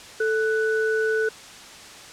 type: tone pair together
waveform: sine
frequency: 440 / 1487.3 Hz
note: A4 / F#6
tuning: 0 / +9 cents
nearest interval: octave + major sixth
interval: 2109 cents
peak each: -21 / -25 dBFS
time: 0.2-1.29 s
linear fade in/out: 5 ms
effects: white hiss -42 dBFS RMS until 2.12 s + low-pass 7000 Hz 12 dB/octave